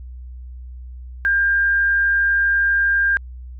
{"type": "tone with frequency modulation", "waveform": "sine", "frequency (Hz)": 1600, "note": "G6", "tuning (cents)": 35, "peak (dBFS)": -14, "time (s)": [1.25, 3.17], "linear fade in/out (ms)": 0, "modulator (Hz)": 87.7, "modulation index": 0.23, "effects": ["added 62 Hz sine -32 dBFS peak until 3.59 s"]}